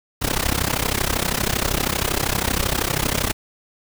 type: noise with amplitude modulation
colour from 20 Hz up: pink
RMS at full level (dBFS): -18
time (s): 0.21-3.33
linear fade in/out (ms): 20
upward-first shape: sine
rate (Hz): 32.7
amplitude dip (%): 90
effects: none